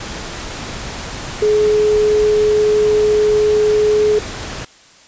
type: tone in noise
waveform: sine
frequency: 423.5 Hz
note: G#4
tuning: 34 cents sharp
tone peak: -10 dBFS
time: 1.42-4.19 s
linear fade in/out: 5 ms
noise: pink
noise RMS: -27 dBFS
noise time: 0-4.65 s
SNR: +14 dB
effects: white hiss -45 dBFS RMS until 5.07 s + resampled to 16000 Hz